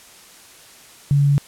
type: tone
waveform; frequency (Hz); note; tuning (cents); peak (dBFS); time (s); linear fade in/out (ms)
sine; 142.1; C#3; +43; -12; 1.11-1.38; 0
effects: white hiss -45 dBFS RMS until 1.47 s + low-pass 11000 Hz 12 dB/octave